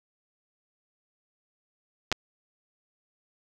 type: clicks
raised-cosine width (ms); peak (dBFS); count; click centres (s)
0.2; -8; 2; 2.117 / 2.125
effects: none